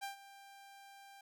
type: tone with ADSR envelope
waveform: sawtooth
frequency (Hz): 792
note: G5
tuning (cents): +18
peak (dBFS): -35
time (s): 0.01-1.21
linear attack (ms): 27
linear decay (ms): 120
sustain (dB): -16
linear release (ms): 3
effects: none